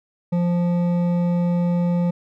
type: tone with hard clipping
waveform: sine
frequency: 174.61 Hz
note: F3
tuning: in tune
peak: -19 dBFS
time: 0.32-2.11 s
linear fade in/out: 10 ms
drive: 9 dB
effects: none